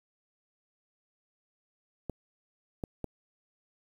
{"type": "clicks", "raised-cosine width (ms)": 2, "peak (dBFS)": -21, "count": 3, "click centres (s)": [2.097, 2.838, 3.043], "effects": ["9-bit"]}